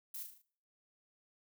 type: noise with echo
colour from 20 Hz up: violet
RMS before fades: -44 dBFS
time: 0.14-0.23 s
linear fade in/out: 5 ms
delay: 38 ms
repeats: 5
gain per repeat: -5 dB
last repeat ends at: 0.42 s
effects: noise-tail reverb RT60 0.5 s tail -20 dB re dry